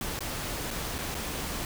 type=noise with dropouts; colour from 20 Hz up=pink; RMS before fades=-34 dBFS; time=0.01-1.65 s; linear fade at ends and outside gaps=1 ms; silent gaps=0.191-0.206 / 0.706-0.71 / 0.983-0.987 / 1.145-1.15 s; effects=none